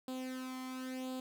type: tone with flanger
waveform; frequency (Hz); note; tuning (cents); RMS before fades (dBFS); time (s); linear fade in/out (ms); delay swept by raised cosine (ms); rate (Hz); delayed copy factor
sawtooth; 257.8; C4; -26; -42; 0.08-1.2; 2; 0.25 to 0.94; 0.95; +0.7
effects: none